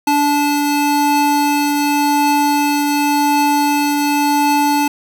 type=tone pair together; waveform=square; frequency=290.3 / 870 Hz; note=D4 / A5; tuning=-20 / -20 cents; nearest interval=octave + perfect fifth; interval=1900 cents; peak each=-16 dBFS; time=0.07-4.88 s; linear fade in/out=5 ms; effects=none